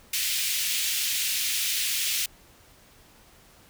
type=high-pass noise; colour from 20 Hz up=pink; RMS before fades=-27 dBFS; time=0.13-2.26 s; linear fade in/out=5 ms; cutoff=2400 Hz; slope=24 dB/octave; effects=pink hiss -55 dBFS RMS until 3.69 s